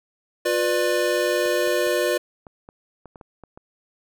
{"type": "chord", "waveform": "square", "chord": "B diminished", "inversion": "second", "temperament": "just", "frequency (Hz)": [355.6, 493.9, 592.7], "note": ["F4", "B4", "D5"], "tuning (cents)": [31, 0, 16], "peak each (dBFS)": [-25, -25, -24], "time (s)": [0.45, 2.18], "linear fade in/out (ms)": 10}
{"type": "clicks", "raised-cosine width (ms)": 1, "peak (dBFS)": -28, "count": 10, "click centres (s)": [1.459, 1.674, 1.87, 2.468, 2.689, 3.057, 3.158, 3.212, 3.437, 3.575]}
{"effects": []}